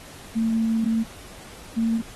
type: tone pair in turn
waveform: sine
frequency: 224.9 / 227 Hz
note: A3 / A#3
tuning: +38 / -46 cents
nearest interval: unison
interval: 16 cents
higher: second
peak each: -19 dBFS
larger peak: neither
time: 0.35-1.04 / 1.76-2.02 s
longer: first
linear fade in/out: 20 ms
effects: pink hiss -44 dBFS RMS until 2.15 s + AAC 32 kbps